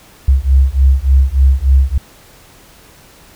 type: beating tone pair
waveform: sine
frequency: 65.41 / 68.81 Hz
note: C2 / C#2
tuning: 0 / -12 cents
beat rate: 3.4 Hz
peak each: -10 dBFS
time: 0.28-1.98 s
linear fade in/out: 5 ms
effects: pink hiss -43 dBFS RMS until 3.35 s